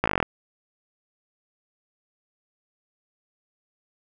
slowing click train, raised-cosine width 0.5 ms, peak -5 dBFS, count 10, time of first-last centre 0.04-0.227 s, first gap 17 ms, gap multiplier 1.05, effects none

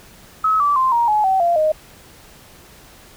sine tone with pitch steps, 1285 / 1158.1 / 1043.7 / 940.7 / 847.8 / 764.1 / 688.6 / 620.6 Hz, E6 / D6 / C6 / A#5 / G#5 / G5 / F5 / D#5, -45 / -25 / -5 / +15 / +35 / -44 / -25 / -5 cents, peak -13 dBFS, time 0.44-1.72 s, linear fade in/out 5 ms, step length 160 ms, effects pink hiss -45 dBFS RMS until 3.16 s

